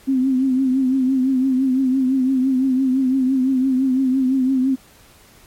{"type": "tone with vibrato", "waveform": "sine", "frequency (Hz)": 261.6, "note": "C4", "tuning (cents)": 0, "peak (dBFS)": -14, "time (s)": [0.07, 4.76], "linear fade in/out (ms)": 20, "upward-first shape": "triangle", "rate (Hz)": 5.9, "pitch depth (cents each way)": 69, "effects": ["pink hiss -49 dBFS RMS until 5.46 s", "MP3 64 kbps"]}